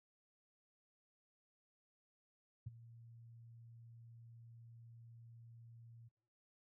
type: tone with ADSR envelope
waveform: sine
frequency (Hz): 116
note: A#2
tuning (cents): -8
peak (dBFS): -40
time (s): 2.66-6.09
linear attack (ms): 10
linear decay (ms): 21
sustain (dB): -16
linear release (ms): 17
effects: noise-tail reverb RT60 0.7 s tail -26 dB re dry